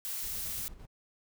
blue noise, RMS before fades -37 dBFS, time 0.05-0.68 s, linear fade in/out 0 ms
brown noise with tremolo, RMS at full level -47 dBFS, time 0.22-0.87 s, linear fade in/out 20 ms, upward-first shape square, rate 8.7 Hz, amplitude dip 50%
effects none

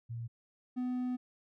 sine / triangle tone pair in turn, 116.54 / 250.4 Hz, A#2 / B3, 0 / +24 cents, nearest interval octave + minor second, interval 1324 cents, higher second, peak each -37 / -30 dBFS, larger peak second, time 0.09-0.28 / 0.76-1.17 s, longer second, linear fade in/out 20 ms, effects none

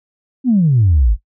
sine exponential sweep, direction down, 269.9 to 46.25 Hz, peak -8 dBFS, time 0.44-1.17 s, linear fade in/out 50 ms, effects noise-tail reverb RT60 0.1 s tail -17 dB re dry + tanh soft clip ceiling -4 dBFS

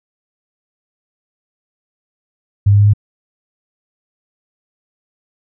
sine tone with pitch steps, 100.8 / 101.85 / 102.92 / 103.99 Hz, G2 / G#2 / G#2 / G#2, +49 / -33 / -15 / +3 cents, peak -6 dBFS, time 2.66-2.936 s, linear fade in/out 10 ms, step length 69 ms, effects none

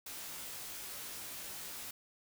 white noise with comb filter, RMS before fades -45 dBFS, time 0.06-1.91 s, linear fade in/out 5 ms, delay 17 ms, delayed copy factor -0.85, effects none

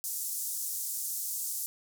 white band-pass noise, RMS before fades -35 dBFS, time 0.04-1.66 s, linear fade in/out 0 ms, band 6200 to 16000 Hz, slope 24 dB/octave, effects none

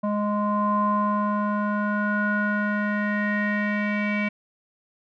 square tone with low-pass filter sweep, 207.7 Hz, G#3, in tune, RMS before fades -24 dBFS, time 0.03-4.29 s, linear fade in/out 10 ms, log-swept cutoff 870 to 2300 Hz, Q 7, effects none

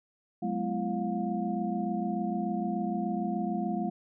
sine tone cluster, 185.3 / 212.1 / 248.8 / 338.3 / 711 Hz, F#3 / G#3 / B3 / E4 / F5, +3 / +37 / +13 / +45 / +31 cents, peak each -35 / -32 / -38 / -36 / -35 dBFS, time 0.42-3.9 s, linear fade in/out 10 ms, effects none

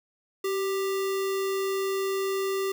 sine tone with sample-and-hold, 386.8 Hz, G4, 23 cents flat, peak -25 dBFS, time 0.44-2.72 s, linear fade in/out 5 ms, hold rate 1575 Hz, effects none

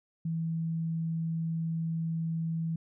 sine tone, 163.6 Hz, E3, 13 cents flat, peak -29 dBFS, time 0.25-2.76 s, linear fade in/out 5 ms, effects none

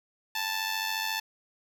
10% pulse tone with amplitude modulation, 880 Hz, A5, in tune, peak -18 dBFS, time 0.35-1.2 s, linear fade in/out 5 ms, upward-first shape sine, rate 94.2 Hz, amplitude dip 60%, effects none

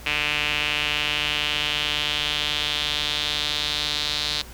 sawtooth tone with band-pass filter sweep, 149 Hz, D3, 25 cents sharp, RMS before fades -25 dBFS, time 0.06-4.42 s, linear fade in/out 5 ms, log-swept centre 2600 to 4000 Hz, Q 3.9, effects added 60 Hz sine -40 dBFS peak until 4.53 s + pink hiss -44 dBFS RMS until 4.53 s

